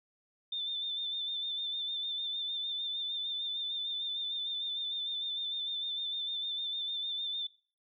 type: tone with vibrato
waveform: sine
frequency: 3569 Hz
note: A7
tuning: 24 cents sharp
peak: -33 dBFS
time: 0.52-7.47 s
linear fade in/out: 5 ms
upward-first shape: sine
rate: 6.6 Hz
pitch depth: 39 cents each way
effects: noise-tail reverb RT60 0.4 s tail -19 dB re dry